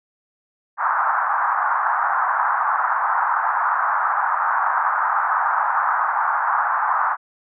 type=band-pass noise; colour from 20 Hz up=pink; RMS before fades=-20 dBFS; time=0.77-7.17 s; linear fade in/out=50 ms; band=820 to 1500 Hz; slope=48 dB/octave; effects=none